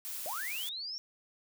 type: noise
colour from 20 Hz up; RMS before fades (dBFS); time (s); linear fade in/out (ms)
blue; -40; 0.05-0.69; 0
type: linear sweep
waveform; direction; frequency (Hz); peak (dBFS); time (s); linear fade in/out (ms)
sine; up; 554.4 to 5588; -37; 0.26-0.98; 0
effects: none